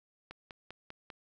click train, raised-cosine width 0.3 ms, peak -29 dBFS, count 5, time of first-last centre 0.31-1.102 s, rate 5.05 Hz, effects none

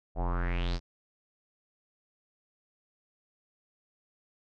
square tone with low-pass filter sweep, 43.67 Hz, F1, 1 cent sharp, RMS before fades -30 dBFS, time 0.15-0.8 s, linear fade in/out 50 ms, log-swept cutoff 660 to 5400 Hz, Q 4.8, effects none

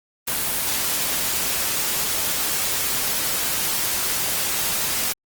white noise, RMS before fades -23 dBFS, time 0.27-5.13 s, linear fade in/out 10 ms, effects Opus 24 kbps

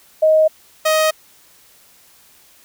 sine / sawtooth tone pair in turn, 627 / 627 Hz, D#5 / D#5, +13 / +13 cents, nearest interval unison, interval 0 cents, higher neither, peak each -9 dBFS, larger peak neither, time 0.22-0.48 / 0.85-1.11 s, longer neither, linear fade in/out 10 ms, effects white hiss -50 dBFS RMS until 2.64 s

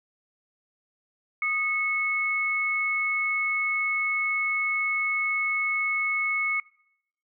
sine tone pair together, 1238 / 2196 Hz, D#6 / C#7, -9 / -17 cents, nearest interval minor seventh, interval 992 cents, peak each -32 / -24 dBFS, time 1.42-6.6 s, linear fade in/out 2 ms, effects noise-tail reverb RT60 0.8 s tail -24 dB re dry

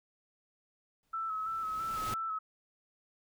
pink noise with exponential growth, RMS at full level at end -39 dBFS, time 1.03-2.14 s, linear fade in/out 1 ms, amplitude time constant 240 ms
sine tone with vibrato, 1306 Hz, E6, 17 cents flat, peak -33 dBFS, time 1.13-2.39 s, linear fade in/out 10 ms, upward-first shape square, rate 3 Hz, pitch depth 27 cents each way
effects none

